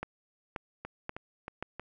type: two click trains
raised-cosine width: 0.5 ms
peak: -20 / -24 dBFS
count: 4 / 4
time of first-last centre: 0.03-1.626 / 0.85-1.796 s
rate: 1.88 / 3.17 Hz
effects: none